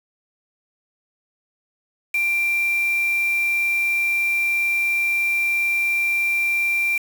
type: tone with quantisation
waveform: sine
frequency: 2367 Hz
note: D7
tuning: 13 cents sharp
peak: -18 dBFS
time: 2.14-6.98 s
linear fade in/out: 5 ms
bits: 5
effects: none